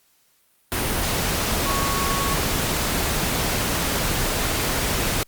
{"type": "tone in noise", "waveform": "sine", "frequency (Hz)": 1108.7, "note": "C#6", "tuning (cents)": 0, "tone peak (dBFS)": -26, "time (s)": [1.66, 2.34], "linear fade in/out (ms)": 0, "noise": "pink", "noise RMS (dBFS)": -23, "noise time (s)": [0.72, 5.23], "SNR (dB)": -6, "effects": ["white hiss -62 dBFS RMS until 5.27 s", "Opus 48 kbps"]}